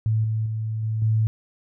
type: tone with level steps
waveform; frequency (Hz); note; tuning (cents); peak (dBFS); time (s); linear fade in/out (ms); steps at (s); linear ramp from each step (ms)
sine; 110; A2; 0; -18 / -21 / -24 / -22 / -17; 0.06-1.27; 0; 0.24 / 0.46 / 0.83 / 1.02; 2
effects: none